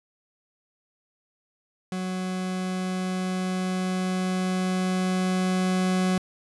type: tone with level ramp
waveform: 40% pulse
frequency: 185 Hz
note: F#3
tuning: in tune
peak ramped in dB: -27 to -20 dBFS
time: 1.92-6.18 s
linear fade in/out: 2 ms
effects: resampled to 24000 Hz